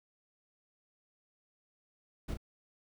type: noise with echo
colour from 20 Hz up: brown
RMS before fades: -36 dBFS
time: 2.28-2.34 s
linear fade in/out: 10 ms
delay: 33 ms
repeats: 1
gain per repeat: -6 dB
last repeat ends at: 2.373 s
effects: none